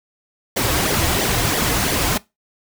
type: noise with flanger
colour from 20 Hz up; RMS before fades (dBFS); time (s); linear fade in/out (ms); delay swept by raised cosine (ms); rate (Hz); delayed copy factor
pink; -19; 0.56-2.18; 10; 0.74 to 5.14; 3; -0.75
effects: noise-tail reverb RT60 0.2 s tail -20 dB re dry